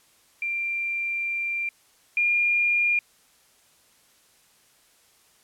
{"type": "tone pair in turn", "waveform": "sine", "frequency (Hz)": [2372, 2412], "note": ["D7", "D7"], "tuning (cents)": [17, 46], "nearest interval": "unison", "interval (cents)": 29, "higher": "second", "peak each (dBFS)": [-25, -19], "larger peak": "second", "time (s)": [[0.42, 1.69], [2.17, 2.99]], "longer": "first", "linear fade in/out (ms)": 2, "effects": ["white hiss -60 dBFS RMS until 5.43 s", "low-pass 12000 Hz 12 dB/octave"]}